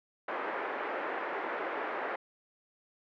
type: band-pass noise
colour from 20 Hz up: pink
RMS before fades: -36 dBFS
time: 0.28-2.16 s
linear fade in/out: 5 ms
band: 380 to 2000 Hz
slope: 24 dB/octave
effects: none